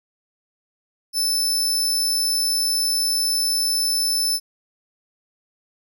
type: tone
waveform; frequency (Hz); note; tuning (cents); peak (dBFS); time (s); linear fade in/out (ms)
sawtooth; 5274; E8; 0; -16; 1.13-4.4; 50
effects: none